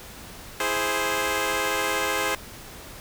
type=chord; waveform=10% pulse; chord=E augmented; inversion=none; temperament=equal; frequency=329.6 / 415.3 / 523.3 Hz; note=E4 / G#4 / B#4; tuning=0 / 0 / 0 cents; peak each=-23 / -19 / -18 dBFS; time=0.6-2.35 s; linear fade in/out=2 ms; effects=pink hiss -42 dBFS RMS until 3 s